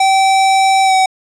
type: tone with pitch glide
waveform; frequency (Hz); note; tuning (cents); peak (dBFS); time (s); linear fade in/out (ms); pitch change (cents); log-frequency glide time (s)
square; 772 to 759.2; G5 to F#5; -27 to +44; -9; 0-1.06; 5; -29; 0.84-0.94
effects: resampled to 22050 Hz